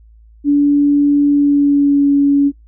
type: tone with pitch glide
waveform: sine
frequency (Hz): 287.7 to 282.6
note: D4 to C#4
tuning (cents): -36 to +34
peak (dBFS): -8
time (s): 0.44-2.52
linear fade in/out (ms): 50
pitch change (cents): -30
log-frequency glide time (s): 1.29-2.1
effects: noise-tail reverb RT60 0.2 s tail -26 dB re dry + added 55 Hz sine -41 dBFS peak until 2.67 s